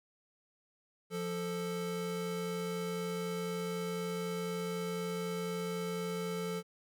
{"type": "tone pair together", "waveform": "square", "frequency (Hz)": [175, 441], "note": ["F3", "A4"], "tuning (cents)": [4, 4], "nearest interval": "octave + major third", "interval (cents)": 1600, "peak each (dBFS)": [-39, -38], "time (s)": [1.1, 6.63], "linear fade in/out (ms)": 50, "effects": []}